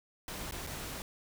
pink noise with dropouts, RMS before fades -41 dBFS, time 0.28-1.02 s, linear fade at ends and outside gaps 1 ms, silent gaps 0.511-0.522 / 0.666-0.671 s, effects none

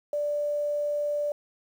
sine tone with quantisation, 587 Hz, D5, 1 cent flat, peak -25 dBFS, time 0.13-1.32 s, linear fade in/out 2 ms, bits 9, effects none

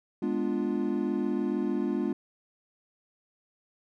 triangle chord, G# diminished seventh, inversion none, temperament equal, 207.7 / 246.9 / 293.7 / 349.2 Hz, G#3 / B3 / D4 / F4, 0 / 0 / 0 / 0 cents, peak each -30 dBFS, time 0.22-2.13 s, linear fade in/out 5 ms, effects none

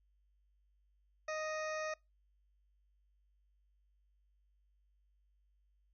harmonic tone, 622.3 Hz, D#5, in tune, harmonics 1 / 2 / 3 / 4 / 6 / 7 / 8 / 9 / 10, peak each -39 / -44 / -45 / -49 / -60 / -61 / -61 / -55 / -56 dBFS, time 1.28-1.94 s, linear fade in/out 5 ms, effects noise-tail reverb RT60 0.2 s tail -23 dB re dry + added 50 Hz sine -70 dBFS peak until 5.93 s

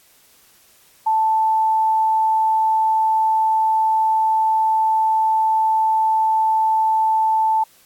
sine tone, 880 Hz, A5, in tune, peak -14 dBFS, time 1.06-7.64 s, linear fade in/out 10 ms, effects white hiss -53 dBFS RMS until 7.85 s + AAC 64 kbps

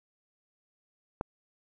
click, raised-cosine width 1 ms, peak -17 dBFS, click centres 1.211 s, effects none

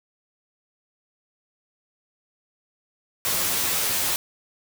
white noise with comb filter, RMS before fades -24 dBFS, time 3.25-4.16 s, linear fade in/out 0 ms, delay 11 ms, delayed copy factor +0.85, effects none

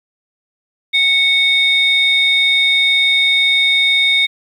sine tone pair together, 2217 / 3679 Hz, C#7 / A#7, 0 / -24 cents, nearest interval major sixth, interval 876 cents, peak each -12 dBFS, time 0.93-4.27 s, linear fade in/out 20 ms, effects tanh soft clip ceiling -4 dBFS + 8-bit

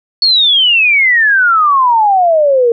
sine exponential sweep, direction down, 4435 to 457.5 Hz, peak -6 dBFS, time 0.22-2.72 s, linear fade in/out 2 ms, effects none

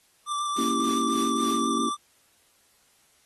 square tone with vibrato, 1174.7 Hz, D6, in tune, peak -27 dBFS, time 0.26-1.97 s, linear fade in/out 50 ms, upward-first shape sine, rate 7.2 Hz, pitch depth 18 cents each way
white noise with tremolo, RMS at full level -37 dBFS, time 0.56-1.67 s, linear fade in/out 5 ms, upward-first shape triangle, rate 3.5 Hz, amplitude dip 95%
sine chord, A# diminished seventh, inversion none, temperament equal, 233.1 / 277.2 / 329.6 / 392 Hz, A#3 / C#4 / E4 / G4, 0 / 0 / 0 / 0 cents, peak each -29 / -30 / -31 / -34 dBFS, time 0.57-1.9 s, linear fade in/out 20 ms
effects white hiss -63 dBFS RMS until 3.25 s + AAC 32 kbps

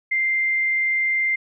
sine tone, 2093 Hz, C7, in tune, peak -18 dBFS, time 0.11-1.36 s, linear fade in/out 10 ms, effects none

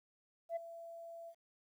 sine tone with ADSR envelope, 671 Hz, E5, 31 cents sharp, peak -32 dBFS, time 0.49-1.35 s, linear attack 72 ms, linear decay 14 ms, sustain -15 dB, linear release 67 ms, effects tanh soft clip ceiling -33 dBFS + 12-bit

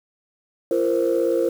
sine chord, F suspended fourth, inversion none, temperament equal with one note detuned, 341.6 / 466.2 / 523.3 Hz, F4 / Bb4 / C5, -38 / 0 / 0 cents, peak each -21 dBFS, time 0.71-1.49 s, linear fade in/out 2 ms, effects tanh soft clip ceiling -11 dBFS + 7-bit

